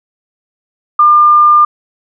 sine tone, 1200 Hz, D6, 37 cents sharp, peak -3 dBFS, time 0.99-1.65 s, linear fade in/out 5 ms, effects none

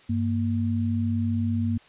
sine tone pair together, 98.01 / 233.1 Hz, G2 / A#3, 0 / 0 cents, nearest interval octave + minor third, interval 1500 cents, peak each -25 dBFS, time 0.09-1.78 s, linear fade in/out 10 ms, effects white hiss -54 dBFS RMS until 1.88 s + resampled to 8000 Hz

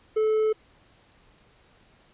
triangle tone, 434.4 Hz, A4, 22 cents flat, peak -18 dBFS, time 0.16-0.53 s, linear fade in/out 10 ms, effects pink hiss -59 dBFS RMS until 2.13 s + resampled to 8000 Hz

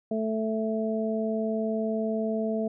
harmonic tone, 220 Hz, A3, in tune, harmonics 1 / 2 / 3, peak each -28 / -31 / -31 dBFS, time 0.11-2.68 s, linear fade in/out 5 ms, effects none

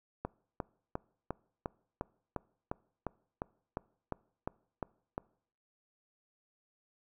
click train, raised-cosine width 1 ms, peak -21 dBFS, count 15, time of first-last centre 0.25-5.18 s, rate 2.84 Hz, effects noise-tail reverb RT60 0.6 s tail -24 dB re dry

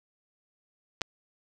clicks, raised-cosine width 0.2 ms, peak -22 / -9 dBFS, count 2, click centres 1.011 / 1.017 s, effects none

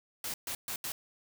white noise bursts at uneven times, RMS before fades -37 dBFS, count 4, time 0.24-0.34 / 0.47-0.55 / 0.68-0.76 / 0.84-0.92 s, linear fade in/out 2 ms, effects none

